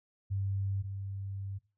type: tone pair in turn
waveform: sine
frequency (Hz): 98 / 98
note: G2 / G2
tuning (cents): 0 / 0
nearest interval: unison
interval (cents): 0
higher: neither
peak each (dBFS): -30 / -36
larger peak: first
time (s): 0.3-0.83 / 0.83-1.59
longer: second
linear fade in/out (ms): 20
effects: noise-tail reverb RT60 0.3 s tail -18 dB re dry